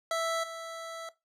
25% pulse tone with level steps, 659.3 Hz, E5, in tune, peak -24 / -34 dBFS, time 0.11-1.09 s, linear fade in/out 2 ms, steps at 0.43 s, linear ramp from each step 10 ms, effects noise-tail reverb RT60 0.2 s tail -17 dB re dry + low-pass 10000 Hz 12 dB/octave

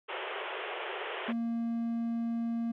pink band-pass noise, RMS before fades -38 dBFS, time 0.08-1.33 s, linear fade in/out 20 ms, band 360 to 3300 Hz, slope 96 dB/octave
triangle tone, 231.7 Hz, A#3, 10 cents flat, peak -28 dBFS, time 1.28-2.72 s, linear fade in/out 10 ms
effects none

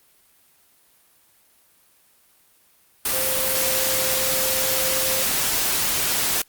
sine tone in noise, 524 Hz, C5, 2 cents sharp, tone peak -28 dBFS, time 3.13-5.23 s, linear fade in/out 5 ms, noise white, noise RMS -22 dBFS, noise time 3.05-6.42 s, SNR -9 dB, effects white hiss -58 dBFS RMS until 6.48 s + Opus 32 kbps

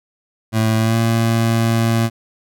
25% pulse tone with pitch glide, 110.9 to 114.35 Hz, A2 to A#2, +14 to -33 cents, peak -10 dBFS, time 0.52-2.1 s, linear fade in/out 50 ms, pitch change +53 cents, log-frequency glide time 0.78-0.97 s, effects none

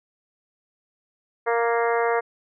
harmonic tone with a mistuned harmonic, 233.1 Hz, A#3, in tune, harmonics 2 / 3 / 4 / 5 / 6 / 7 / 8 / 9, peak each -22 / -26 / -28 / -30 / -32 / -33 / -34 / -35 dBFS, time 1.46-2.21 s, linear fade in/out 20 ms, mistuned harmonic 7, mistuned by +20 cents, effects none

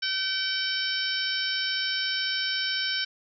harmonic tone, 766 Hz, G5, 40 cents flat, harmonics 2 / 3 / 4 / 5 / 6 / 7, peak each -31 / -36 / -32 / -35 / -35 / -31 dBFS, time 0.02-3.05 s, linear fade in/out 10 ms, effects none

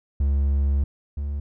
triangle tone pair in turn, 69.8 / 71.68 Hz, C#2 / D2, +13 / -41 cents, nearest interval unison, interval 46 cents, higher second, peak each -16 / -23 dBFS, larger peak first, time 0.2-0.84 / 1.17-1.4 s, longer first, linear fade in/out 5 ms, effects none

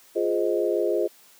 sine chord, F minor seventh, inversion none, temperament equal with one note detuned, 349.2 / 415.3 / 517.2 / 622.3 Hz, F4 / Ab4 / C5 / Eb5, 0 / 0 / -20 / 0 cents, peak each -25 / -25 / -28 / -28 dBFS, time 0.15-1.08 s, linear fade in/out 20 ms, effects white hiss -54 dBFS RMS until 1.39 s + high-pass 200 Hz 12 dB/octave

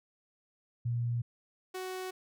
sine / sawtooth tone pair in turn, 119 / 372 Hz, A#2 / F#4, +36 / +9 cents, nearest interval octave + minor sixth, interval 1973 cents, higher second, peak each -29 / -33 dBFS, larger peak first, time 0.85-1.22 / 1.74-2.11 s, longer neither, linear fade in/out 10 ms, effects none

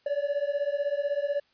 triangle beating tone pair, 565 / 581 Hz, C#5 / D5, +33 / -19 cents, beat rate 16 Hz, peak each -27 dBFS, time 0.06-1.4 s, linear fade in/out 5 ms, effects white hiss -66 dBFS RMS until 1.53 s + resampled to 11025 Hz

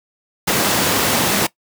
pink high-pass noise, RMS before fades -17 dBFS, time 0.47-1.47 s, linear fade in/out 10 ms, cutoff 160 Hz, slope 12 dB/octave, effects noise-tail reverb RT60 0.1 s tail -19 dB re dry

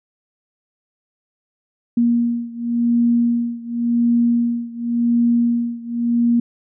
sine beating tone pair, 236.1 / 237.01 Hz, A#3 / A#3, +22 / +29 cents, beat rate 0.91 Hz, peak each -17 / -19 dBFS, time 1.97-6.4 s, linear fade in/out 5 ms, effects none

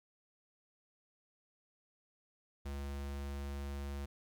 square tone, 70.1 Hz, C#2, 20 cents sharp, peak -40 dBFS, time 2.65-4.06 s, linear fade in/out 10 ms, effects 13-bit

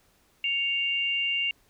sine tone pair together, 2219 / 2789 Hz, C#7 / F7, +1 / -3 cents, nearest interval major third, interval 396 cents, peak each -32 / -25 dBFS, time 0.44-1.51 s, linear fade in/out 2 ms, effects pink hiss -64 dBFS RMS until 1.69 s

